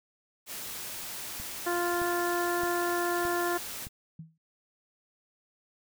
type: noise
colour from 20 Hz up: white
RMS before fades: -39 dBFS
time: 0.46-3.89 s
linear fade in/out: 50 ms
type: click train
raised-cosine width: 5 ms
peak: -31 dBFS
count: 5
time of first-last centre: 1.4-3.869 s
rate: 1.62 Hz
type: harmonic tone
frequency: 349.2 Hz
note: F4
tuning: in tune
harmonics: 1 / 2 / 3 / 4 / 5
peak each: -30 / -33 / -35 / -36 / -37 dBFS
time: 1.66-3.58 s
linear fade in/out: 10 ms
type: tone with exponential decay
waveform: sine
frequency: 161.2 Hz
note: E3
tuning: 38 cents flat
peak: -37 dBFS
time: 4.19-4.38 s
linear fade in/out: 5 ms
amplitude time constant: 41 ms
effects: none